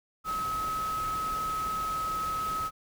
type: tone in noise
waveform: sine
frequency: 1282 Hz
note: E6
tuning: 49 cents flat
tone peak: -29 dBFS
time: 0.24-2.71 s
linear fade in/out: 50 ms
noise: pink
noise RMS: -41 dBFS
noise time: 0.24-2.71 s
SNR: +9 dB
effects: none